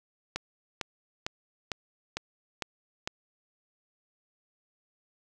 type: click train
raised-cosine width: 0.2 ms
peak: -14 dBFS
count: 7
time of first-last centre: 0.36-3.075 s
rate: 2.21 Hz
effects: none